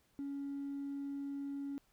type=tone with hard clipping; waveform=sine; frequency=280 Hz; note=C#4; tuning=18 cents sharp; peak=-39 dBFS; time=0.19-1.78 s; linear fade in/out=0 ms; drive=1 dB; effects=pink hiss -73 dBFS RMS until 1.92 s